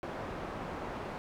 white low-pass noise, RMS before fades -40 dBFS, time 0.03-1.18 s, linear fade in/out 0 ms, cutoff 910 Hz, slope 12 dB/octave, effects none

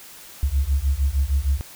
sine beating tone pair, 66.1 / 72.6 Hz, C2 / D2, +18 / -19 cents, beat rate 6.5 Hz, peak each -20 dBFS, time 0.43-1.61 s, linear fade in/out 0 ms, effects tanh soft clip ceiling -12 dBFS + white hiss -43 dBFS RMS until 1.75 s

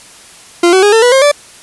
40% pulse tone with pitch steps, 346.1 / 377.4 / 411.6 / 448.8 / 489.5 / 533.8 / 582.1 Hz, F4 / F#4 / G#4 / A4 / B4 / C5 / D5, -16 / +34 / -16 / +34 / -15 / +35 / -15 cents, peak -4 dBFS, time 0.63-1.316 s, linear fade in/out 5 ms, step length 98 ms, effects white hiss -37 dBFS RMS until 1.62 s + resampled to 24000 Hz

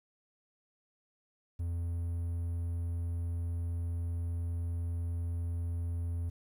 triangle tone, 85.1 Hz, F2, 44 cents flat, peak -30 dBFS, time 1.59-6.3 s, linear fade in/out 10 ms, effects 11-bit

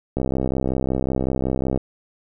click train, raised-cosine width 2 ms, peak -9 dBFS, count 106, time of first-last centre 0.17-1.776 s, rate 65.4 Hz, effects none

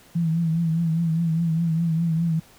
sine tone with vibrato, 164.81 Hz, E3, in tune, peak -19 dBFS, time 0.15-2.4 s, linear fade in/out 10 ms, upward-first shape triangle, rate 4.9 Hz, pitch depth 69 cents each way, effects pink hiss -52 dBFS RMS until 2.58 s

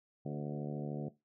harmonic tone with a mistuned harmonic, 73.42 Hz, D2, in tune, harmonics 2 / 3 / 4 / 5 / 6 / 7 / 8 / 9 / 10, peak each -39 / -43 / -45 / -47 / -49 / -50 / -51 / -52 / -53 dBFS, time 0.25-1.09 s, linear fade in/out 10 ms, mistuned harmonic 6, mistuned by -18 cents, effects noise-tail reverb RT60 0.2 s tail -17 dB re dry

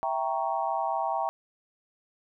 sine chord, E diminished seventh, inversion none, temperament equal, 659.3 / 784 / 932.3 / 1108.7 Hz, E5 / G5 / Bb5 / Db6, 0 / 0 / 0 / 0 cents, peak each -32 / -30 / -31 / -35 dBFS, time 0.03-1.29 s, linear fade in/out 0 ms, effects none

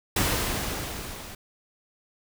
pink noise with level ramp, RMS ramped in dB -23 to -41 dBFS, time 0.16-1.35 s, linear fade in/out 5 ms, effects none

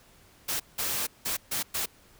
white noise bursts at uneven times, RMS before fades -30 dBFS, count 5, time 0.48-0.6 / 0.78-1.07 / 1.25-1.37 / 1.51-1.63 / 1.74-1.86 s, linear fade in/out 10 ms, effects pink hiss -58 dBFS RMS until 2.19 s

